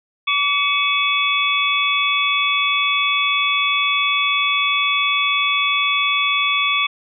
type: tone cluster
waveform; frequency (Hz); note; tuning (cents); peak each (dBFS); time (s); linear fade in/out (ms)
sine; 1145 / 2240 / 2579 / 3428; D6 / C#7 / E7 / A7; -44 / +18 / -39 / -46; -21; 0.27-6.87; 10
effects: none